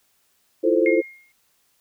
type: chord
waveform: sine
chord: F major seventh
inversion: third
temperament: equal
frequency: 329.6 / 349.2 / 440 / 523.3 Hz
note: E4 / F4 / A4 / C5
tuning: 0 / 0 / 0 / 0 cents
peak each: -21 dBFS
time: 0.63-1.02 s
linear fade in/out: 20 ms
type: tone with exponential decay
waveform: sine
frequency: 2138 Hz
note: C7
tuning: 37 cents sharp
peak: -20 dBFS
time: 0.86-1.32 s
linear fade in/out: 1 ms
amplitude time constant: 100 ms
effects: white hiss -65 dBFS RMS until 1.8 s